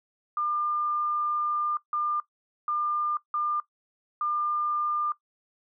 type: tone bursts at uneven times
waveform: sine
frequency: 1201 Hz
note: D6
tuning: 38 cents sharp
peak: -25 dBFS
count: 5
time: 0.37-1.77 / 1.93-2.2 / 2.68-3.17 / 3.34-3.6 / 4.21-5.12 s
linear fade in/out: 2 ms
effects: noise-tail reverb RT60 0.1 s tail -17 dB re dry